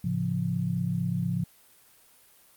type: chord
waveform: sine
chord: A augmented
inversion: none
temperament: equal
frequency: 110 / 138.59 / 174.61 Hz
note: A2 / C#3 / E#3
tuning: 0 / 0 / 0 cents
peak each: -32 / -31 / -28 dBFS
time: 0.04-1.44 s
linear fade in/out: 5 ms
effects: white hiss -58 dBFS RMS until 2.56 s + Opus 32 kbps